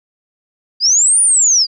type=linear two-way sweep; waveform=sine; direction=up then down; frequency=4692 to 9600 to 4692 Hz; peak=-8 dBFS; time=0.8-1.67 s; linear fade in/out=50 ms; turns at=1.21 s; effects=none